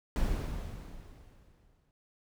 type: noise with exponential decay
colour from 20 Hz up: brown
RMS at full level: -29 dBFS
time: 0.16-1.91 s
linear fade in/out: 1 ms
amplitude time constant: 380 ms
effects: none